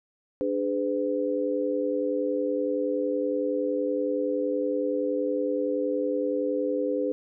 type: chord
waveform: sine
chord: G# diminished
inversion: second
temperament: equal with one note detuned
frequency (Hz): 293.7 / 415.3 / 506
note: D4 / G#4 / B4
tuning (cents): 0 / 0 / +42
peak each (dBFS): -29 / -30 / -27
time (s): 0.41-7.12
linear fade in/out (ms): 0
effects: none